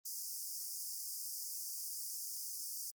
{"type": "high-pass noise", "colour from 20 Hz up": "pink", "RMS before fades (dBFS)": -43, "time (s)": [0.05, 2.91], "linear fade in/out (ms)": 10, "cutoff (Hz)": 4900, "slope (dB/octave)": 96, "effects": ["Opus 32 kbps"]}